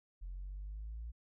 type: exponential sweep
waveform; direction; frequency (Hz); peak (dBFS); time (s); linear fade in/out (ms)
sine; up; 43.65 to 58.27; -40; 0.21-1.12; 20
effects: tanh soft clip ceiling -38 dBFS